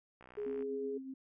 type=click train; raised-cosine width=0.5 ms; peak=-40 dBFS; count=27; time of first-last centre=0.21-0.624 s; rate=62.8 Hz
type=tone; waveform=sine; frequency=415.3 Hz; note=G#4; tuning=in tune; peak=-36 dBFS; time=0.37-0.98 s; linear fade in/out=10 ms
type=tone with tremolo; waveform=sine; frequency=265.1 Hz; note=C4; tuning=23 cents sharp; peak=-40 dBFS; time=0.46-1.14 s; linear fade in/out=5 ms; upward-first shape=triangle; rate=8.2 Hz; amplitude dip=50%
effects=none